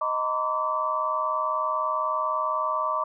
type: tone cluster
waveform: sine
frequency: 624 / 932 / 1022 / 1152 Hz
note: D#5 / A#5 / C6 / D6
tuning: +5 / -1 / -41 / -34 cents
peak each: -31 / -32 / -30 / -26 dBFS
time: 0.01-3.04 s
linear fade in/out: 5 ms
effects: none